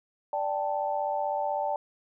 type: chord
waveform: sine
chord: D suspended fourth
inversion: none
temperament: equal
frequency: 587.3 / 784 / 880 Hz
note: D5 / G5 / A5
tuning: 0 / 0 / 0 cents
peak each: -31 dBFS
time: 0.33-1.76 s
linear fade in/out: 2 ms
effects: none